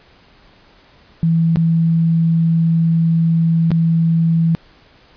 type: tone with dropouts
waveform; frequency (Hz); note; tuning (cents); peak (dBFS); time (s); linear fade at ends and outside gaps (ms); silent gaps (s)
sine; 164.81; E3; 0; -11; 1.23-4.55; 0; 1.559-1.57 / 3.706-3.716
effects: pink hiss -49 dBFS RMS until 5.16 s + resampled to 11025 Hz